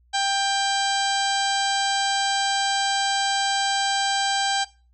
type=harmonic tone; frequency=790 Hz; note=G5; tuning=13 cents sharp; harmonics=1 / 2 / 3 / 4 / 5 / 6 / 7 / 8 / 9 / 10; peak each=-23 / -28 / -35 / -28 / -30 / -33 / -37 / -36 / -41 / -33 dBFS; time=0.13-4.65 s; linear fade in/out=20 ms; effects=noise-tail reverb RT60 0.3 s tail -18 dB re dry + added 60 Hz sine -56 dBFS peak until 4.93 s